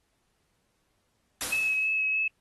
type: noise with exponential decay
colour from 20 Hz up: white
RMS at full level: -29 dBFS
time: 1.41-2.06 s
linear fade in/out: 1 ms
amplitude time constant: 140 ms
type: tone with vibrato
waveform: sine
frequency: 2579 Hz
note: E7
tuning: 39 cents flat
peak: -24 dBFS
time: 1.52-2.28 s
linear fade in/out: 5 ms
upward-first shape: sine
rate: 3.2 Hz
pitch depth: 13 cents each way
effects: pink hiss -74 dBFS RMS until 2.4 s + AAC 32 kbps